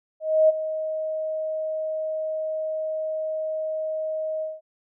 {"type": "tone with ADSR envelope", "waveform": "sine", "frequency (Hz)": 628, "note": "D#5", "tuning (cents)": 16, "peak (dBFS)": -12, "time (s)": [0.2, 4.61], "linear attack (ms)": 290, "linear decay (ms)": 22, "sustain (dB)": -13, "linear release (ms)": 190, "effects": []}